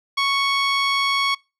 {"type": "tone", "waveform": "15% pulse", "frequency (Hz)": 1108.7, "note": "C#6", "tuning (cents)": 0, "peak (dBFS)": -11, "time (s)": [0.17, 1.35], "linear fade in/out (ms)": 10, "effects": ["noise-tail reverb RT60 0.3 s tail -26 dB re dry", "low-pass 6000 Hz 12 dB/octave"]}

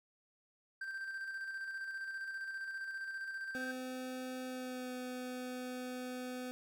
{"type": "tone with tremolo", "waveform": "triangle", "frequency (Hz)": 1568, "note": "G6", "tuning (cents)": 0, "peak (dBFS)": -37, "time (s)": [0.81, 3.72], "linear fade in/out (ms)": 5, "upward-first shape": "square", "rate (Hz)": 15, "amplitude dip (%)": 35}
{"type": "tone with pitch glide", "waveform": "25% pulse", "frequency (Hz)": [256.1, 251.8], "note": ["C4", "B3"], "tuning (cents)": [-37, 34], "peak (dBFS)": -37, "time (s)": [3.55, 6.51], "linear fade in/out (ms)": 0, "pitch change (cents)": -29, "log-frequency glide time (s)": [4.46, 4.93]}
{"effects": []}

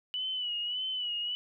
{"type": "tone with vibrato", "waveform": "sine", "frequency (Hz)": 2960, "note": "F#7", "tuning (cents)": 0, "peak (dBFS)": -31, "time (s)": [0.14, 1.35], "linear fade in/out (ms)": 0, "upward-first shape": "sine", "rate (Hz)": 1.7, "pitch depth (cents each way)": 60, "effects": []}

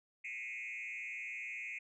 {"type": "tone with frequency modulation", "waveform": "sine", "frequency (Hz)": 2316, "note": "D7", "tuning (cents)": -25, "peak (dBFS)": -39, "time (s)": [0.24, 1.79], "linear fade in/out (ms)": 10, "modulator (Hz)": 119, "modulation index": 2.2, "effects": ["tanh soft clip ceiling -38 dBFS"]}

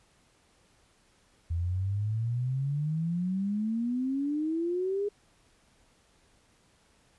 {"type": "exponential sweep", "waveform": "sine", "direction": "up", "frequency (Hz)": [82.2, 415.3], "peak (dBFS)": -27, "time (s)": [1.5, 5.09], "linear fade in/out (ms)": 10, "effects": ["pink hiss -65 dBFS RMS until 7.18 s", "resampled to 24000 Hz"]}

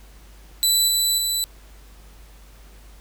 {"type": "tone with level steps", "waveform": "20% pulse", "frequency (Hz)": 3977, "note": "B7", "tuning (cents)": 11, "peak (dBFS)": [-10, -12, -15], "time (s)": [0.63, 1.44], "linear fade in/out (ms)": 0, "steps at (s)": [0.88, 1.18], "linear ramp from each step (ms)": 2, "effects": ["added 50 Hz sine -44 dBFS peak until 3 s", "pink hiss -52 dBFS RMS until 3 s"]}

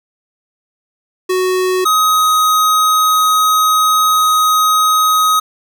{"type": "tone pair in turn", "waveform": "square", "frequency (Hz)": [370, 1260.1], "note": ["F#4", "D#6"], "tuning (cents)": [0, 22], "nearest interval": "octave + major sixth", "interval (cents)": 2122, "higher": "second", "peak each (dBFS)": [-13, -10], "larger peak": "second", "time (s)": [[1.29, 1.85], [1.85, 5.4]], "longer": "second", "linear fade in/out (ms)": 10, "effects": []}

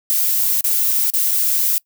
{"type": "noise with dropouts", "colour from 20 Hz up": "violet", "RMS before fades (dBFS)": -17, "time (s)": [0.1, 1.78], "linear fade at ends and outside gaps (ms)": 0, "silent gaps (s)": [[0.609, 0.642], [1.101, 1.137], [1.31, 1.314]], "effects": ["noise-tail reverb RT60 0.1 s tail -24 dB re dry"]}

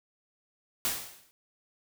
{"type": "noise with exponential decay", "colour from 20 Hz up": "white", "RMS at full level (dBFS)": -27, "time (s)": [0.85, 1.31], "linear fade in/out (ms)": 0, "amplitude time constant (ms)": 100, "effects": []}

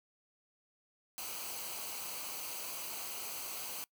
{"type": "noise with comb filter", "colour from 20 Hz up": "white", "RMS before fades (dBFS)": -42, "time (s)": [1.18, 3.84], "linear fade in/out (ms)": 0, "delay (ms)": 0.56, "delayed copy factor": -0.6, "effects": ["noise-tail reverb RT60 0.1 s tail -24 dB re dry"]}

